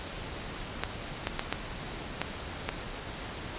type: clicks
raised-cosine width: 0.3 ms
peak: -12 dBFS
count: 6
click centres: 0.836 / 1.271 / 1.394 / 1.526 / 2.216 / 2.69 s
effects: pink hiss -39 dBFS RMS until 3.58 s + resampled to 8000 Hz